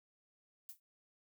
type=noise with exponential decay; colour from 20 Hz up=violet; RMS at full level=-44 dBFS; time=0.69-0.8 s; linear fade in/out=1 ms; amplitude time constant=23 ms; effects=none